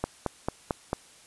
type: click train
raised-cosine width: 1 ms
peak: -12 dBFS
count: 5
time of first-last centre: 0.04-0.931 s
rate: 4.49 Hz
effects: white hiss -54 dBFS RMS until 1.26 s + resampled to 24000 Hz